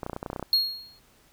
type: clicks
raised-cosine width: 1 ms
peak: -18 dBFS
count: 12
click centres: 0.032 / 0.064 / 0.097 / 0.132 / 0.164 / 0.229 / 0.262 / 0.301 / 0.331 / 0.362 / 0.396 / 0.427 s
type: tone with exponential decay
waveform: triangle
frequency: 4287 Hz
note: C8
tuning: 41 cents sharp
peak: -15 dBFS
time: 0.53-0.99 s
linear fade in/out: 1 ms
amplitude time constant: 98 ms
effects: pink hiss -60 dBFS RMS until 1.32 s